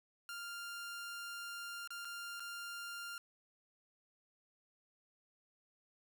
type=tone with dropouts; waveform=sawtooth; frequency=1396.9 Hz; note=F6; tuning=in tune; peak=-40 dBFS; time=0.29-3.18 s; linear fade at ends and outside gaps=1 ms; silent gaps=1.875-1.905 / 2.048-2.052 / 2.397-2.403 s; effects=none